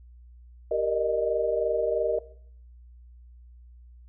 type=chord; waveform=sine; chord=Eb major seventh; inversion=first; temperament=equal with one note detuned; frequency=392 / 466.2 / 599.3 / 622.3 Hz; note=G4 / Bb4 / D5 / Eb5; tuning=0 / 0 / +35 / 0 cents; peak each=-32 / -26 / -32 / -27 dBFS; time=0.71-2.19 s; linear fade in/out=5 ms; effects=noise-tail reverb RT60 0.6 s tail -18 dB re dry + added 60 Hz sine -47 dBFS peak until 4.08 s